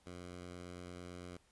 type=tone; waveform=10% pulse; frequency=88.9 Hz; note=F2; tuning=31 cents sharp; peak=-39 dBFS; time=0.06-1.37 s; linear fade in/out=5 ms; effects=pink hiss -71 dBFS RMS until 1.51 s + resampled to 24000 Hz